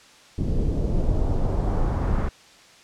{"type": "noise with low-pass filter sweep", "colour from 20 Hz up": "brown", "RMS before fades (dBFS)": -22, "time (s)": [0.38, 2.29], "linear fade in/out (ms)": 10, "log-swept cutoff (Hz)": [350, 1500], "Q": 1.3, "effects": ["white hiss -50 dBFS RMS until 2.83 s", "low-pass 6000 Hz 12 dB/octave"]}